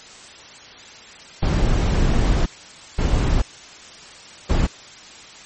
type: noise bursts at uneven times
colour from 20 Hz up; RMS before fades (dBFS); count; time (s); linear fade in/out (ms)
brown; -17; 3; 1.42-2.46 / 2.98-3.42 / 4.49-4.67; 10
effects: white hiss -41 dBFS RMS until 5.45 s + MP3 32 kbps